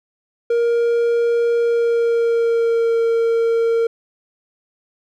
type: tone with pitch glide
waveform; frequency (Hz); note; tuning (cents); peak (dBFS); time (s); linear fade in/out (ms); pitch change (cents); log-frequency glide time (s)
triangle; 469.5 to 459.8; A#4 to A#4; +12 to -24; -12; 0.5-3.87; 5; -36; 1.56-3
effects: none